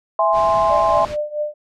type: chord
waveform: sine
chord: E augmented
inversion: none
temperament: equal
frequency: 659.3 / 830.6 / 1046.5 Hz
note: E5 / G#5 / B#5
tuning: 0 / 0 / 0 cents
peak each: -17 / -19 / -17 dBFS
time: 0.19-1.05 s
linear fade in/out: 2 ms
type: noise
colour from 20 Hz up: pink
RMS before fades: -32 dBFS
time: 0.32-1.17 s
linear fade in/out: 50 ms
type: tone with tremolo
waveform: sine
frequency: 598 Hz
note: D5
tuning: 31 cents sharp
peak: -17 dBFS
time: 0.69-1.54 s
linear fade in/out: 20 ms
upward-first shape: triangle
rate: 4.5 Hz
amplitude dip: 90%
effects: low-pass 5000 Hz 12 dB/octave